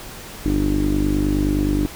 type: tone with low-pass filter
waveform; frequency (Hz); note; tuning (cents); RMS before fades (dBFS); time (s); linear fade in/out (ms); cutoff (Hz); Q
sawtooth; 49.63; G1; +22; -19; 0.45-1.86; 0; 310; 9.6
effects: pink hiss -36 dBFS RMS until 1.95 s